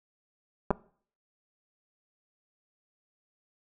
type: clicks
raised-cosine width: 1 ms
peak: -11 dBFS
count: 2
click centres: 0.706 / 0.711 s
effects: noise-tail reverb RT60 0.5 s tail -21 dB re dry